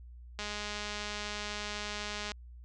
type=click train; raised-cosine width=0.2 ms; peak=-21 dBFS; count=402; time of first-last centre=0.39-2.318 s; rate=208 Hz; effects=added 60 Hz sine -47 dBFS peak until 2.64 s + resampled to 22050 Hz